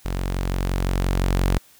sawtooth tone with level ramp, 45.78 Hz, F#1, 18 cents flat, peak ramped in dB -20 to -13 dBFS, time 0.05-1.58 s, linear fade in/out 0 ms, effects white hiss -53 dBFS RMS until 1.79 s

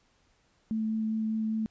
sine tone with vibrato, 219.5 Hz, A3, 4 cents flat, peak -27 dBFS, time 0.71-1.66 s, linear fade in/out 0 ms, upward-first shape sine, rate 5 Hz, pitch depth 8 cents each way, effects pink hiss -68 dBFS RMS until 1.7 s + resampled to 16000 Hz

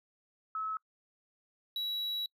sine / triangle tone pair in turn, 1294 / 3900 Hz, E6 / B7, -32 / -23 cents, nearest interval octave + perfect fifth, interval 1909 cents, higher second, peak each -33 / -31 dBFS, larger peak second, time 0.55-0.77 / 1.76-2.26 s, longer second, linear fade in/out 2 ms, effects noise-tail reverb RT60 0.1 s tail -25 dB re dry

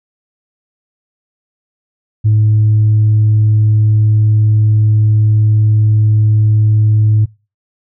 sine tone, 107.4 Hz, A2, 41 cents flat, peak -5 dBFS, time 2.24-7.26 s, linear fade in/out 20 ms, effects noise-tail reverb RT60 0.3 s tail -24 dB re dry + tanh soft clip ceiling -4 dBFS

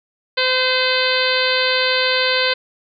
harmonic tone, 513 Hz, C5, 34 cents flat, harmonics 1 / 2 / 3 / 4 / 5 / 6 / 7 / 8 / 9, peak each -21 / -26 / -22 / -24 / -24 / -25 / -25 / -23 / -26 dBFS, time 0.37-2.54 s, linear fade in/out 10 ms, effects none

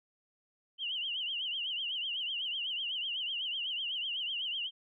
sine tone with vibrato, 3000 Hz, F#7, 23 cents sharp, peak -33 dBFS, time 0.78-4.71 s, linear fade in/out 50 ms, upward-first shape triangle, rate 8 Hz, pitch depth 160 cents each way, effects none

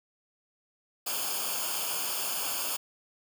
white noise with comb filter, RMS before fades -32 dBFS, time 1.06-2.77 s, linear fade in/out 10 ms, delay 0.51 ms, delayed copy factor -0.8, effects none

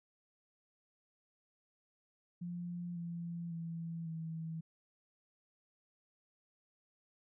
sine tone with pitch steps, 174.61 / 170.33 / 166.15 / 162.07 Hz, F3 / F3 / E3 / E3, 0 / -43 / +14 / -29 cents, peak -39 dBFS, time 2.41-4.61 s, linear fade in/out 10 ms, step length 550 ms, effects none

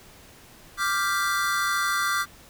square chord, G dominant seventh, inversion second, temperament equal, 1174.7 / 1396.9 / 1568 / 1975.5 Hz, D6 / F6 / G6 / B6, 0 / 0 / 0 / 0 cents, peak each -27 / -29 / -30 / -33 dBFS, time 0.77-2.26 s, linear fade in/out 50 ms, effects pink hiss -50 dBFS RMS until 2.49 s

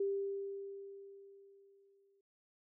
sine tone with exponential decay, 395.6 Hz, G4, 16 cents sharp, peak -31 dBFS, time 0-2.21 s, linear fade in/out 5 ms, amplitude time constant 480 ms, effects none

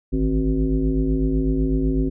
sine tone with frequency modulation, 158 Hz, D#3, 27 cents sharp, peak -17 dBFS, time 0.12-2.1 s, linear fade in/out 20 ms, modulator 108 Hz, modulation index 1.8, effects none

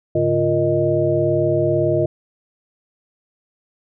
sine tone cluster, 104.9 / 142.7 / 348.1 / 464.9 / 621 Hz, G#2 / D3 / F4 / A#4 / D#5, +18 / -49 / -6 / -5 / -3 cents, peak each -25 / -23 / -19 / -24 / -19 dBFS, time 0.15-2.06 s, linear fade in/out 5 ms, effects none

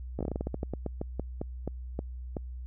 slowing click train, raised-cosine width 2 ms, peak -19 dBFS, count 19, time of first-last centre 0.19-2.368 s, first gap 17 ms, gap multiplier 1.2, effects added 62 Hz sine -37 dBFS peak until 2.66 s

